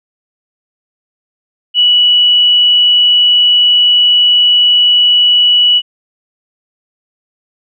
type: tone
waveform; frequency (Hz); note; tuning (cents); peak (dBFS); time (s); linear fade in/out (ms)
sine; 2943; F#7; -10; -5; 1.74-5.82; 50
effects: none